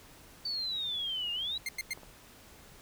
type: exponential two-way sweep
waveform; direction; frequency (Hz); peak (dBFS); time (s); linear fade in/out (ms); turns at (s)
sine; down then up; 4584 to 2794 to 3980; -32; 0.45-1.58; 5; 1.32
type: tone bursts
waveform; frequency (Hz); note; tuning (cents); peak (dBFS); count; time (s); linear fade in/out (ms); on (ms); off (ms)
sawtooth; 2107; C7; +12; -29; 3; 1.66-1.934; 2; 28; 95
type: clicks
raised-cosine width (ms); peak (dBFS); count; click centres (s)
1; -36; 2; 1.975 / 2.033
effects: pink hiss -55 dBFS RMS until 2.81 s